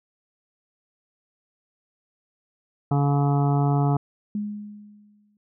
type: harmonic tone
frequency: 142.2 Hz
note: C#3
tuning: 45 cents sharp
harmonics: 1 / 2 / 3 / 5 / 6 / 7 / 8 / 9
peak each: -19 / -27 / -31 / -29 / -33 / -38 / -39 / -38 dBFS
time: 2.91-3.97 s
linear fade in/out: 5 ms
type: tone with exponential decay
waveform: sine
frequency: 207.9 Hz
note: G#3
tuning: 2 cents sharp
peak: -23 dBFS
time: 4.35-5.37 s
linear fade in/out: 2 ms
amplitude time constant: 220 ms
effects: none